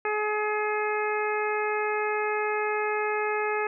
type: harmonic tone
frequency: 423.3 Hz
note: G#4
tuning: 33 cents sharp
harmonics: 1 / 2 / 3 / 4 / 5 / 6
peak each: -28 / -31 / -33 / -34 / -35 / -36 dBFS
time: 0.05-3.67 s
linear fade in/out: 2 ms
effects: none